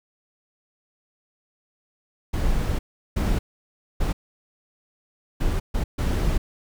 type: noise bursts at uneven times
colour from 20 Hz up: brown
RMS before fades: -22 dBFS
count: 6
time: 2.33-2.79 / 3.16-3.39 / 4-4.13 / 5.4-5.6 / 5.74-5.84 / 5.98-6.38 s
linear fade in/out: 10 ms
effects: none